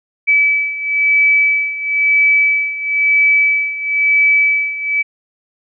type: beating tone pair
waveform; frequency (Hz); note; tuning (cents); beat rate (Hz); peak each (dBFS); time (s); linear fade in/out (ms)
sine; 2297 / 2298; D7 / D7; -39 / -38; 1; -16 / -12; 0.27-5.03; 20
effects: none